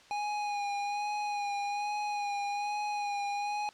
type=tone with vibrato; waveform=square; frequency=822 Hz; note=G#5; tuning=18 cents flat; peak=-32 dBFS; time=0.11-3.69 s; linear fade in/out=0 ms; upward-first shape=sine; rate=1.2 Hz; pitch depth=25 cents each way; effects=white hiss -57 dBFS RMS until 3.73 s + low-pass 5000 Hz 12 dB/octave